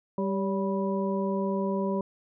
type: harmonic tone with a mistuned harmonic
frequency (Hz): 196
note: G3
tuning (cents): 0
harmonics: 1 / 2 / 3 / 5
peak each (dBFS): -28 / -31 / -33 / -35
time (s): 0.18-2.01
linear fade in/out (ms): 2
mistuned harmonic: 3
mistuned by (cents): -54
effects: none